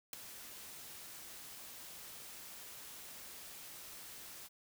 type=noise with ADSR envelope; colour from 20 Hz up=white; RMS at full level=-37 dBFS; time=0.13-4.49 s; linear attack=4 ms; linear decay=3 ms; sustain=-14 dB; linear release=33 ms; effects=none